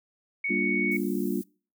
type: tone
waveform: sine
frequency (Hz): 2226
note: C#7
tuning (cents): +7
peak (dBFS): -26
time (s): 0.44-0.97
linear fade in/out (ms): 5
type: chord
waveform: sine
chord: G minor seventh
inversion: none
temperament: just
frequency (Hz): 196 / 235.2 / 294 / 352.8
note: G3 / Bb3 / D4 / F4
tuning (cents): 0 / +16 / +2 / +18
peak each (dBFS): -31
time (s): 0.49-1.42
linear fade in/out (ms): 20
type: high-pass noise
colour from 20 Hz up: white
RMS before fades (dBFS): -45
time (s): 0.91-1.44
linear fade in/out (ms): 10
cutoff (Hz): 11000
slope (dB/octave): 12
effects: noise-tail reverb RT60 0.4 s tail -25 dB re dry